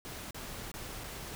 pink noise with dropouts, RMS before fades -43 dBFS, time 0.05-1.35 s, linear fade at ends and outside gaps 0 ms, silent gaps 0.308-0.345 / 0.716-0.74 / 1.037-1.041 s, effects none

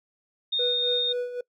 sine tone, 3677 Hz, A#7, 24 cents flat, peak -23 dBFS, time 0.52-1.13 s, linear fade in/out 10 ms
triangle tone with tremolo, 490.8 Hz, B4, 11 cents flat, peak -23 dBFS, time 0.59-1.41 s, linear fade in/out 5 ms, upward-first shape sine, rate 3.8 Hz, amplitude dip 65%
effects noise-tail reverb RT60 0.1 s tail -23 dB re dry

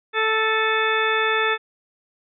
harmonic tone with a mistuned harmonic, 440 Hz, A4, in tune, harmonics 1 / 2 / 3 / 4 / 5 / 6 / 8, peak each -24 / -28 / -24 / -23 / -29 / -28 / -29 dBFS, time 0.13-1.58 s, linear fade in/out 50 ms, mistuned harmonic 6, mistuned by -40 cents, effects none

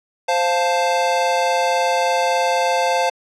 square chord, F major, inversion second, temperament equal, 523.3 / 698.5 / 880 Hz, C5 / F5 / A5, 0 / 0 / 0 cents, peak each -21 dBFS, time 0.28-3.1 s, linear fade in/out 10 ms, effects low-pass 7000 Hz 12 dB/octave

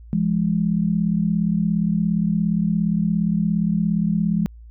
sine tone pair together, 170.47 / 207.7 Hz, F3 / G#3, -42 / 0 cents, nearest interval minor third, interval 342 cents, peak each -20 dBFS, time 0.13-4.46 s, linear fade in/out 0 ms, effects added 57 Hz sine -39 dBFS peak until 4.7 s

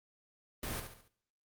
pink noise with echo, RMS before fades -39 dBFS, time 0.63-0.8 s, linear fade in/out 2 ms, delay 70 ms, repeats 4, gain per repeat -7 dB, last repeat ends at 1.08 s, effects noise-tail reverb RT60 0.6 s tail -19 dB re dry + Opus 32 kbps

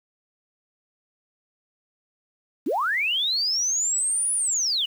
sine linear two-way sweep, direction up then down, 214.8 to 9956 to 2792 Hz, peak -21 dBFS, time 2.66-4.86 s, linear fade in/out 10 ms, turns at 4.33 s, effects 8-bit

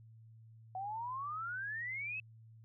sine exponential sweep, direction up, 739 to 2637 Hz, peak -38 dBFS, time 0.75-2.2 s, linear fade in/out 2 ms, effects added 112 Hz sine -55 dBFS peak until 2.64 s

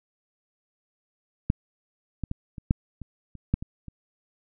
clicks, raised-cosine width 5 ms, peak -8 / -17 / -17 / -25 / -7 / -25 / -30 / -9 / -22 / -27 dBFS, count 10, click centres 1.501 / 2.237 / 2.314 / 2.582 / 2.709 / 3.017 / 3.353 / 3.54 / 3.625 / 3.883 s, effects none

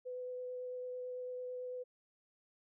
sine tone with vibrato, 501 Hz, B4, 25 cents sharp, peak -40 dBFS, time 0.05-1.84 s, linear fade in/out 20 ms, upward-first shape sine, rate 9 Hz, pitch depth 9 cents each way, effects none

